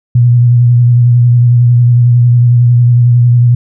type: tone with vibrato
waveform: sine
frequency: 121 Hz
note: B2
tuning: 35 cents flat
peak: -3 dBFS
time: 0.15-3.55 s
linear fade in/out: 5 ms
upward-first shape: sine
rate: 11 Hz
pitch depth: 28 cents each way
effects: none